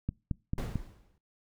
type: click train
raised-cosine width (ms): 5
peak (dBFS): -18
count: 4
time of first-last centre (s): 0.09-0.757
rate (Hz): 4.5
type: noise with exponential decay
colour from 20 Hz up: brown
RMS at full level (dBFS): -31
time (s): 0.58-1.18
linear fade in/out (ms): 1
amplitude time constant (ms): 130
effects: noise-tail reverb RT60 0.3 s tail -25 dB re dry